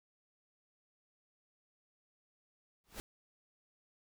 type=noise with exponential growth; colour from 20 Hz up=pink; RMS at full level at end=-41 dBFS; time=2.84-3 s; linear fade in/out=0 ms; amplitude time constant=33 ms; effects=none